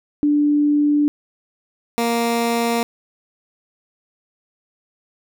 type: tone pair in turn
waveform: sine / 15% pulse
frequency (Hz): 293.7 / 233.7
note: D4 / A#3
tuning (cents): 0 / +5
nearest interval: major third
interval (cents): 395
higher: first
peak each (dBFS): -13 / -11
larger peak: second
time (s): 0.23-1.08 / 1.98-2.83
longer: neither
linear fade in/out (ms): 0
effects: none